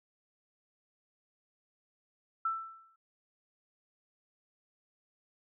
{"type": "tone with exponential decay", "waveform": "sine", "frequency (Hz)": 1330, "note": "E6", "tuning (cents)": 15, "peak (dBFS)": -27, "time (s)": [2.45, 2.96], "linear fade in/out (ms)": 5, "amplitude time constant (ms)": 110, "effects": []}